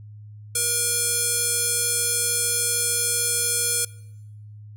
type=tone with band-pass filter; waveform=square; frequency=476.6 Hz; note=A#4; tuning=38 cents sharp; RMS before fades=-23 dBFS; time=0.55-3.85 s; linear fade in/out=5 ms; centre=9500 Hz; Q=2.3; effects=noise-tail reverb RT60 0.9 s tail -23 dB re dry + added 105 Hz sine -39 dBFS peak until 4.76 s